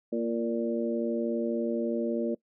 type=harmonic tone with a mistuned harmonic; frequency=116.54 Hz; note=A#2; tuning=in tune; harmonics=2 / 3 / 4 / 5; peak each=-30 / -32 / -33 / -34 dBFS; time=0.12-2.35 s; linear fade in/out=10 ms; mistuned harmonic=3; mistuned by=-22 cents; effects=noise-tail reverb RT60 0.1 s tail -22 dB re dry